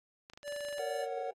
clicks, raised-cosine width 0.2 ms, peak -32 dBFS, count 12, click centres 0.299 / 0.335 / 0.375 / 0.431 / 0.479 / 0.524 / 0.563 / 0.607 / 0.65 / 0.686 / 0.727 / 0.783 s
square tone, 580 Hz, D5, 22 cents flat, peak -38 dBFS, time 0.43-1.07 s, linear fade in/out 50 ms
triangle chord, F# major, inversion first, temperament just, 462.5 / 555 / 740 Hz, A#4 / C#5 / F#5, -14 / +2 / 0 cents, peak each -38 dBFS, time 0.79-1.31 s, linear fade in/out 5 ms
effects AAC 32 kbps

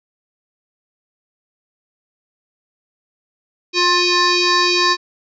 sine tone with frequency modulation, 1766 Hz, A6, 6 cents sharp, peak -12 dBFS, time 3.73-4.97 s, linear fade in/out 50 ms, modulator 707 Hz, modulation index 4.9, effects none

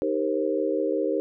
sine chord, C minor seventh, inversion first, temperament equal with one note detuned, 311.1 / 392 / 466.2 / 531.5 Hz, Eb4 / G4 / Bb4 / C5, 0 / 0 / 0 / +27 cents, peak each -28 dBFS, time 0.02-1.2 s, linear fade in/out 0 ms, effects none

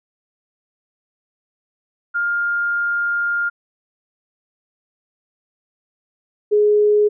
sine tone pair in turn, 1407 / 418.3 Hz, F6 / G#4, +12 / +12 cents, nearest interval octave + major sixth, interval 2100 cents, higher first, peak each -17 / -11 dBFS, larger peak second, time 2.14-3.5 / 6.51-7.09 s, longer first, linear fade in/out 20 ms, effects none

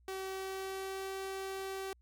sawtooth tone with pitch glide, 382 to 385.5 Hz, G4 to G4, -45 to -29 cents, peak -34 dBFS, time 0.08-1.93 s, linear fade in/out 2 ms, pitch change +16 cents, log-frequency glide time 0.28-1.1 s, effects added 60 Hz sine -62 dBFS peak until 2.01 s + MP3 96 kbps

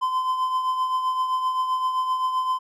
triangle tone with tremolo, 1027 Hz, C6, 33 cents flat, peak -17 dBFS, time 0.01-2.59 s, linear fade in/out 20 ms, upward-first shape triangle, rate 7.7 Hz, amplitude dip 55%, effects none

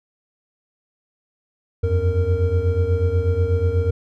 triangle tone cluster, 84.6 / 92.8 / 462.2 Hz, E2 / F#2 / A#4, +45 / +6 / -15 cents, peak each -18 / -18 / -21 dBFS, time 1.83-3.91 s, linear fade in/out 10 ms, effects none

